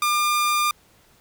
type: tone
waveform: sawtooth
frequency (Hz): 1201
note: D6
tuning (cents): +38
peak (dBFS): -15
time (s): 0.02-0.71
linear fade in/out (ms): 2
effects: pink hiss -57 dBFS RMS until 1.2 s